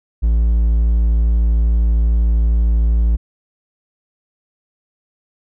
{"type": "tone", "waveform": "triangle", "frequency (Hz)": 56.4, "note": "A1", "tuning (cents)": 44, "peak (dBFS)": -9, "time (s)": [0.22, 3.17], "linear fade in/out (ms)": 20, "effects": []}